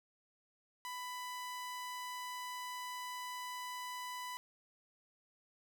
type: tone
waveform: sawtooth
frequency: 995 Hz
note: B5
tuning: 13 cents sharp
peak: -38 dBFS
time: 0.85-4.37 s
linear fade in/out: 0 ms
effects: none